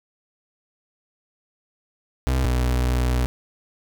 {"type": "tone pair in turn", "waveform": "35% pulse", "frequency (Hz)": [64.6, 61.94], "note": ["C2", "B1"], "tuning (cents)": [-21, 6], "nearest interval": "minor second", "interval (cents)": 73, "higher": "first", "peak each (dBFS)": -17, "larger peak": "neither", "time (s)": [[2.27, 2.45], [2.45, 3.26]], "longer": "second", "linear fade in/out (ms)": 0, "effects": []}